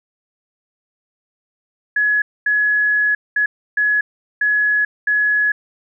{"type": "tone bursts at uneven times", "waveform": "sine", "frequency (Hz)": 1690, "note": "G#6", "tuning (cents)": 30, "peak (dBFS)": -13, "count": 6, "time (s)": [[1.96, 2.22], [2.46, 3.15], [3.36, 3.46], [3.77, 4.01], [4.41, 4.85], [5.07, 5.52]], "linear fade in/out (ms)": 5, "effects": []}